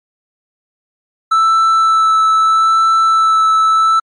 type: tone with vibrato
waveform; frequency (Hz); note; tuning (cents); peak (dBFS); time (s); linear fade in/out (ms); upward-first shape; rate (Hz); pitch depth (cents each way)
triangle; 1318.5; E6; 0; -6; 1.31-4; 10; sine; 0.78; 11
effects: MP3 48 kbps